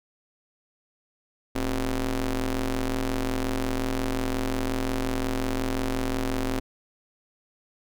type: ring-modulated tone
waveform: sawtooth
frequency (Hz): 122.2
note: B2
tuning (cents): -18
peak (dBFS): -18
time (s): 1.55-6.6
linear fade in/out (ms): 10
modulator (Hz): 145
effects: none